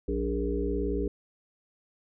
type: harmonic tone with a mistuned harmonic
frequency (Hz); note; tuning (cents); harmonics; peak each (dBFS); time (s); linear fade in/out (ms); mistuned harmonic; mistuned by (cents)
58.27; A#1; 0; 1 / 3 / 5 / 7 / 8; -31 / -37 / -33 / -31 / -36; 0.08-1.08; 5; 3; +150
effects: none